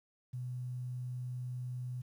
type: tone with quantisation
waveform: sine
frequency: 125 Hz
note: B2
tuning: 21 cents sharp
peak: -37 dBFS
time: 0.33-2.02 s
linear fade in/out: 10 ms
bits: 11
effects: none